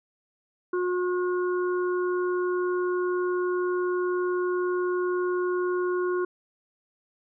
harmonic tone, 360.4 Hz, F#4, 45 cents flat, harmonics 1 / 3 / 4, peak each -24 / -34 / -36 dBFS, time 0.73-6.25 s, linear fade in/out 5 ms, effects none

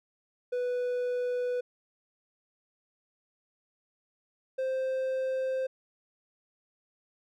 triangle tone pair in turn, 493.9 / 523.3 Hz, B4 / C5, 0 / 0 cents, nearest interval minor second, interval 100 cents, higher second, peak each -26 dBFS, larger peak neither, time 0.52-1.61 / 4.58-5.67 s, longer neither, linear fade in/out 10 ms, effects none

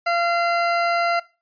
20% pulse tone, 687 Hz, F5, 29 cents flat, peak -13 dBFS, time 0.06-1.2 s, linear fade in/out 10 ms, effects noise-tail reverb RT60 0.3 s tail -20 dB re dry + resampled to 11025 Hz

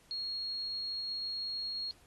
sine tone, 4294 Hz, C8, 44 cents sharp, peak -35 dBFS, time 0.11-1.91 s, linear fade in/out 0 ms, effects pink hiss -64 dBFS RMS until 2.06 s + AAC 32 kbps

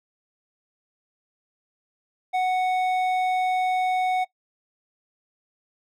sine tone with hard clipping, 740 Hz, F#5, in tune, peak -22 dBFS, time 2.33-4.25 s, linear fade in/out 20 ms, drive 8 dB, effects noise-tail reverb RT60 0.1 s tail -20 dB re dry

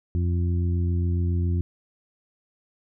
harmonic tone, 87.31 Hz, F2, in tune, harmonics 1 / 2 / 3 / 4, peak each -21 / -31 / -36 / -37 dBFS, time 0.15-1.61 s, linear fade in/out 0 ms, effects none

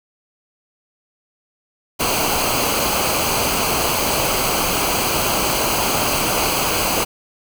pink noise with comb filter, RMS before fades -19 dBFS, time 1.99-7.05 s, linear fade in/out 20 ms, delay 0.55 ms, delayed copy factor -0.65, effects none

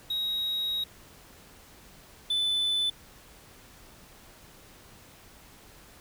triangle tone pair in turn, 3800 / 3504 Hz, A#7 / A7, +33 / -8 cents, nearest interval minor second, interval 141 cents, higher first, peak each -26 / -23 dBFS, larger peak second, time 0.1-0.84 / 2.3-2.9 s, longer first, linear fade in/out 5 ms, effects pink hiss -53 dBFS RMS until 6 s

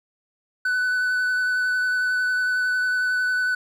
triangle tone with vibrato, 1497 Hz, F#6, 20 cents sharp, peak -18 dBFS, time 0.65-3.55 s, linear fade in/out 5 ms, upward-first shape sine, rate 11 Hz, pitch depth 13 cents each way, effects none

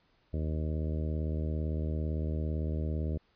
harmonic tone, 77.78 Hz, D#2, in tune, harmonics 1 / 2 / 3 / 4 / 5 / 6 / 7 / 8, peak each -31 / -37 / -41 / -43 / -45 / -47 / -48 / -49 dBFS, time 0.33-3.18 s, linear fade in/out 10 ms, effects pink hiss -70 dBFS RMS until 3.35 s + resampled to 11025 Hz

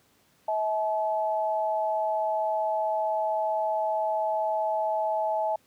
sine tone pair together, 643.5 / 859 Hz, E5 / A5, -42 / -42 cents, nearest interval perfect fourth, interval 500 cents, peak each -27 dBFS, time 0.48-5.56 s, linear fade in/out 5 ms, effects pink hiss -64 dBFS RMS until 5.66 s + high-pass 100 Hz 12 dB/octave

